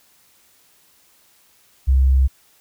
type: tone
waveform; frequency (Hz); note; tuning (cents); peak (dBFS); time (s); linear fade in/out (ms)
sine; 66.1; C2; +18; -11; 1.87-2.28; 20
effects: white hiss -56 dBFS RMS until 2.6 s